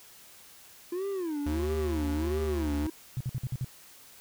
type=tone with vibrato; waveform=triangle; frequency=338.2 Hz; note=E4; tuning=44 cents sharp; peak=-28 dBFS; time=0.92-2.9 s; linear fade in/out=5 ms; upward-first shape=sine; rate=1.5 Hz; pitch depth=280 cents each way
type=tone with pitch glide; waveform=square; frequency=76.4 to 74.05 Hz; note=D#2 to D2; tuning=-31 to +15 cents; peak=-31 dBFS; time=1.46-2.87 s; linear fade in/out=5 ms; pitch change=-54 cents; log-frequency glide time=2.34-2.68 s
type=tone bursts; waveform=sine; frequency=127.6 Hz; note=C3; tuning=43 cents flat; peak=-28 dBFS; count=6; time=3.17-3.645 s; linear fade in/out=0 ms; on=35 ms; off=53 ms
effects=white hiss -53 dBFS RMS until 4.2 s